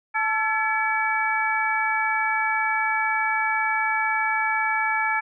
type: tone cluster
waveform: sine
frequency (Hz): 876 / 1341 / 1712 / 2279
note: A5 / E6 / A6 / C#7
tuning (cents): -8 / +29 / -48 / +47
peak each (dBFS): -25 / -28 / -26 / -26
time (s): 0.14-5.21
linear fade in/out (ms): 20
effects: none